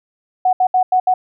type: tone bursts at uneven times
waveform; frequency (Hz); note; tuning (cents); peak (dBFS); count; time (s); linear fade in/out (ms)
sine; 740; F#5; 0; -10; 5; 0.45-0.53 / 0.6-0.67 / 0.74-0.83 / 0.92-1 / 1.07-1.14; 5
effects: none